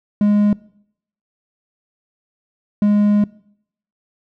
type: tone pair in turn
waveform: triangle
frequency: 206.9 / 206.9 Hz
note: G#3 / G#3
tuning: -6 / -6 cents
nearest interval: unison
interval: 0 cents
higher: neither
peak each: -9 dBFS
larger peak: neither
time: 0.21-0.53 / 2.82-3.24 s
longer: second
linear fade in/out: 2 ms
effects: noise-tail reverb RT60 0.7 s tail -22 dB re dry